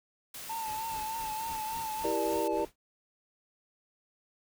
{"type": "noise", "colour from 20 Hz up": "white", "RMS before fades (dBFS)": -43, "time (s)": [0.34, 2.48], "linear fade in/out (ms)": 5}
{"type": "tone with vibrato", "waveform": "triangle", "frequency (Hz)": 886, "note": "A5", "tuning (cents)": 12, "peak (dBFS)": -32, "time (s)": [0.49, 2.65], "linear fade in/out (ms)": 10, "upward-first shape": "triangle", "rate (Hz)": 3.3, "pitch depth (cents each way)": 56}
{"type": "noise with tremolo", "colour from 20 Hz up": "pink", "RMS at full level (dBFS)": -47, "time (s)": [0.64, 2.76], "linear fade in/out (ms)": 50, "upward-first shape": "sine", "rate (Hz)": 3.7, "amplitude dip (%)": 95}
{"type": "chord", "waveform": "sine", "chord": "E half-diminished seventh", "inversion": "none", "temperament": "just", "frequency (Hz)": [329.6, 395.6, 474.7, 593.3], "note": ["E4", "G4", "Bb4", "D5"], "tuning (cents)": [0, 16, 31, 18], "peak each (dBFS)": -34, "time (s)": [2.04, 2.65], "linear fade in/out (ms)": 5}
{"effects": []}